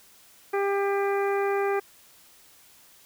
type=harmonic tone; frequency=398.3 Hz; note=G4; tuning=28 cents sharp; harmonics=1 / 2 / 3 / 4 / 5 / 6; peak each=-24 / -30 / -34 / -36 / -38 / -40 dBFS; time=0.53-1.8 s; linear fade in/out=10 ms; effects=white hiss -55 dBFS RMS until 3.05 s